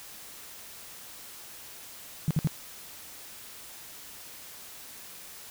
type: tone bursts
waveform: sine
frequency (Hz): 155.5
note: D#3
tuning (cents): -1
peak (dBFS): -21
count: 3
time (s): 2.28-2.473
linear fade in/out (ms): 0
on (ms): 27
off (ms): 56
effects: white hiss -46 dBFS RMS until 5.5 s